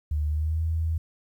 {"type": "tone with pitch glide", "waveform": "sine", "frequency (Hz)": [75.1, 80.96], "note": ["D2", "E2"], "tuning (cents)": [39, -31], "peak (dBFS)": -23, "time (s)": [0.11, 0.98], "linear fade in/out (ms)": 5, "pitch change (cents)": 130, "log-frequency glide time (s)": [0.28, 0.62], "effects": ["10-bit"]}